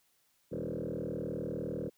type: tone with frequency modulation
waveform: sine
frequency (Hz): 329.6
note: E4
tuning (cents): 0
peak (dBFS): -33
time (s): 0.51-1.9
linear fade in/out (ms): 20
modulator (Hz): 39.9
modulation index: 5.3
effects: tanh soft clip ceiling -30 dBFS + white hiss -72 dBFS RMS until 1.97 s